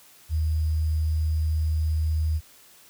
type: tone with sample-and-hold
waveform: sine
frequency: 78.4 Hz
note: D#2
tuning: 14 cents sharp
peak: -21 dBFS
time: 0.29-2.41 s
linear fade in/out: 50 ms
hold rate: 4900 Hz
effects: white hiss -53 dBFS RMS until 2.89 s